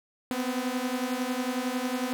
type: beating tone pair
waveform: sawtooth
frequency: 246.9 / 257.9 Hz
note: B3 / C4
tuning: 0 / -25 cents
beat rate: 11 Hz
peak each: -27 dBFS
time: 0.31-2.13 s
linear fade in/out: 0 ms
effects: none